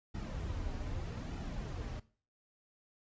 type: noise with flanger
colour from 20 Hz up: brown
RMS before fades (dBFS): -40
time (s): 0.14-2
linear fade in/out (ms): 10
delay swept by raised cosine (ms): 1.8 to 5.9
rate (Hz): 0.82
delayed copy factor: -0.55
effects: noise-tail reverb RT60 0.4 s tail -18 dB re dry + resampled to 16000 Hz